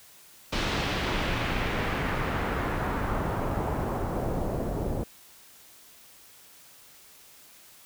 pink noise with low-pass filter sweep, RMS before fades -29 dBFS, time 0.52-5.04 s, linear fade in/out 10 ms, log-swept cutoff 4100 to 530 Hz, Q 1.1, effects white hiss -53 dBFS RMS until 7.85 s

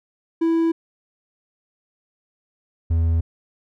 triangle tone pair in turn, 329.6 / 82.4 Hz, E4 / E2, 0 / 0 cents, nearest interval 2 octaves, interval 2400 cents, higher first, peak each -14 dBFS, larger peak neither, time 0.41-0.72 / 2.9-3.21 s, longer neither, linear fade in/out 10 ms, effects none

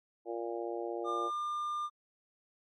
harmonic tone, 116.54 Hz, A#2, in tune, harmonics 3 / 4 / 5 / 6 / 7, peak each -38 / -40 / -42 / -44 / -45 dBFS, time 0.25-1.31 s, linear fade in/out 50 ms
triangle tone, 1200 Hz, D6, 37 cents sharp, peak -31 dBFS, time 1.04-1.9 s, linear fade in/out 50 ms
effects MP3 48 kbps

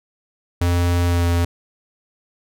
square tone with pitch glide, 87.31 to 86.06 Hz, F2 to F2, 0 to -25 cents, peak -16 dBFS, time 0.61-1.45 s, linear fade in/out 5 ms, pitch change -25 cents, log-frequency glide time 1.06-1.26 s, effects none

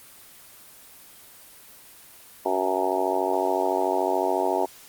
harmonic tone with a mistuned harmonic, 93.8 Hz, F#2, 24 cents sharp, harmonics 3 / 4 / 5 / 6 / 7 / 8 / 9 / 10, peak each -33 / -27 / -31 / -33 / -27 / -31 / -29 / -30 dBFS, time 2.45-4.66 s, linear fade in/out 10 ms, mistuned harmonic 10, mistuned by -24 cents, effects white hiss -48 dBFS RMS until 4.88 s + Opus 24 kbps

